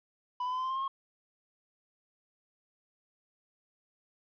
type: tone with pitch steps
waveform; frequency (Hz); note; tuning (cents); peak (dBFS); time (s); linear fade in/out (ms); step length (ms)
triangle; 991 / 1003.7 / 1016.5 / 1029.5 / 1042.7 / 1056 / 1069.5 / 1083.2; B5 / B5 / B5 / C6 / C6 / C6 / C6 / C#6; +6 / +28 / +50 / -28 / -6 / +16 / +38 / -40; -29; 0.4-0.88; 5; 60
effects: resampled to 11025 Hz + 11-bit